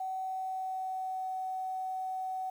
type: tone with pitch glide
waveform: sine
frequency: 756 to 751.6 Hz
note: F#5 to F#5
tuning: +37 to +27 cents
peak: -33 dBFS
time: 0-2.5 s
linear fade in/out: 5 ms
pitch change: -10 cents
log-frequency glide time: 0.26-1.28 s
effects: 10-bit